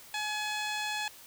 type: tone with low-pass filter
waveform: 15% pulse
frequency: 847 Hz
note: G#5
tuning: 34 cents sharp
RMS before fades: -34 dBFS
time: 0.14-1.08 s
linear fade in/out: 2 ms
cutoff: 6000 Hz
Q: 2.5
effects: white hiss -52 dBFS RMS until 1.26 s